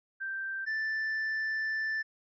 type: tone pair in turn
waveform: sine / triangle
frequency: 1568 / 1763.7 Hz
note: G6 / A6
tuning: 0 / +4 cents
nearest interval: major second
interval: 204 cents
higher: second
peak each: -33 / -28 dBFS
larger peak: second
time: 0.2-0.66 / 0.66-2.03 s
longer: second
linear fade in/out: 20 ms
effects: resampled to 16000 Hz